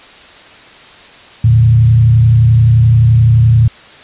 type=tone with frequency modulation; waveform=sine; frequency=114.4 Hz; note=A#2; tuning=32 cents flat; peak=-4 dBFS; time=1.44-3.68 s; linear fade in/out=5 ms; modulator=31.6 Hz; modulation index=0.6; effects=white hiss -37 dBFS RMS until 4.03 s + resampled to 8000 Hz